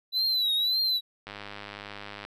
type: tone with vibrato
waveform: triangle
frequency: 3966 Hz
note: B7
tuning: 7 cents sharp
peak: -22 dBFS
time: 0.12-1.01 s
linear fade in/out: 50 ms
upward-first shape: triangle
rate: 1.8 Hz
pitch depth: 110 cents each way
type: click train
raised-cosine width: 0.3 ms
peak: -23 dBFS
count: 101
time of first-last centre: 1.27-2.25 s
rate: 102 Hz
effects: none